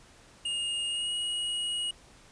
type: tone with pitch glide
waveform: square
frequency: 2844 to 2894 Hz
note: F7 to F#7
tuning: +31 to -39 cents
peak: -30 dBFS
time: 0.45-1.91 s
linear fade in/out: 5 ms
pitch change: +30 cents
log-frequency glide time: 0.89-1.12 s
effects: pink hiss -56 dBFS RMS until 2.31 s + resampled to 22050 Hz